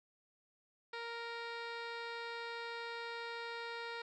15% pulse tone with low-pass filter, 466.2 Hz, A#4, in tune, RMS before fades -44 dBFS, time 0.93-4.02 s, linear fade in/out 5 ms, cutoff 3400 Hz, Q 3.8, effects none

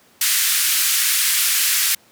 white band-pass noise, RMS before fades -18 dBFS, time 0.21-1.95 s, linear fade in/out 5 ms, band 1500 to 15000 Hz, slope 24 dB/octave, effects pink hiss -53 dBFS RMS until 2.11 s + high-pass 150 Hz 12 dB/octave

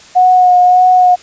sine tone with vibrato, 728 Hz, F#5, 28 cents flat, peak -4 dBFS, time 0.15-1.16 s, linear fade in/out 20 ms, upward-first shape sine, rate 1.7 Hz, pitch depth 19 cents each way, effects white hiss -38 dBFS RMS until 1.22 s + resampled to 16000 Hz

